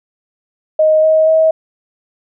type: tone with pitch steps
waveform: sine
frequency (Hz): 624 / 631.3 / 638.6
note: D#5 / D#5 / D#5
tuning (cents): +5 / +25 / +45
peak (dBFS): -7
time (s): 0.79-1.51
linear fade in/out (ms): 5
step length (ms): 240
effects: none